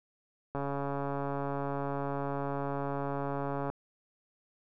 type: click train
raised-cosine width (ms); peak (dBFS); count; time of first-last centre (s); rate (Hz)
1; -21; 442; 0.55-3.7; 140
effects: none